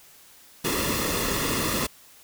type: noise with comb filter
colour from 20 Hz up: pink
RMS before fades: -26 dBFS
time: 0.64-1.87 s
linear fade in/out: 10 ms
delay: 1.3 ms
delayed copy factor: -0.65
effects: white hiss -52 dBFS RMS until 2.23 s